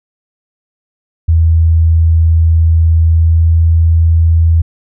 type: tone with pitch glide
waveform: sine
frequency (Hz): 81.7 to 82.27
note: E2 to E2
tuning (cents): -15 to -3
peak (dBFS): -5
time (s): 1.28-4.62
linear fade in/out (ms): 10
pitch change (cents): +12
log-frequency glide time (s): 3.12-3.49
effects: none